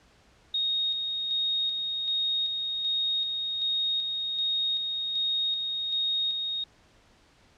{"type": "tone with tremolo", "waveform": "sine", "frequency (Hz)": 3729, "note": "A#7", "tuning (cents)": 0, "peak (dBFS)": -24, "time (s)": [0.54, 6.64], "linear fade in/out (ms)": 5, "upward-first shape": "square", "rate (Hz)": 1.3, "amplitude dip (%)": 35, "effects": ["pink hiss -60 dBFS RMS until 7.57 s", "low-pass 6000 Hz 12 dB/octave"]}